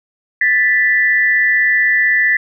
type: tone pair together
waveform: sine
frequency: 1761.3 / 1977 Hz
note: A6 / B6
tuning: +1 / +1 cents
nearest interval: major second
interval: 200 cents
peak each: -13 dBFS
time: 0.41-2.37 s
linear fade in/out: 5 ms
effects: none